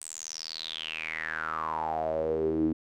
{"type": "tone with band-pass filter sweep", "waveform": "sawtooth", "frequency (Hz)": 79.6, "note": "D#2", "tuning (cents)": 40, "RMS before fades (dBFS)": -32, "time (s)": [0.01, 2.73], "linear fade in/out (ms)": 5, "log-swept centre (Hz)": [8600, 280], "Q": 9.3, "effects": []}